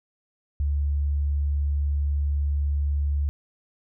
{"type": "tone", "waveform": "sine", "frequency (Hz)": 71.9, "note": "D2", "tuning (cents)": -36, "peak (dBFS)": -21, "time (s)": [0.6, 3.29], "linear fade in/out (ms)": 0, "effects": []}